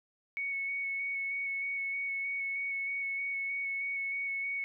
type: tone with vibrato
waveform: sine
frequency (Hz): 2217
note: C#7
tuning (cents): 0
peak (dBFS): -32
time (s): 0.37-4.64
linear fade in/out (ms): 0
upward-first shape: square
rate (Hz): 3.2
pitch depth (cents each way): 10
effects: none